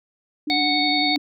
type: tone with vibrato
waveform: sine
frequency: 293.7 Hz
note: D4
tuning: in tune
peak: -24 dBFS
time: 0.47-1.18 s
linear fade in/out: 5 ms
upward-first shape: sine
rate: 11 Hz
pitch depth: 39 cents each way
type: harmonic tone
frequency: 740 Hz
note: F#5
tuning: in tune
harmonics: 1 / 3 / 5 / 6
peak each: -24 / -24 / -24 / -24 dBFS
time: 0.5-1.16 s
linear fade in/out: 0 ms
effects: none